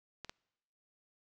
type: clicks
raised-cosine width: 0.2 ms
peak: -26 dBFS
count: 2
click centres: 0.247 / 0.295 s
effects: noise-tail reverb RT60 1.0 s tail -26 dB re dry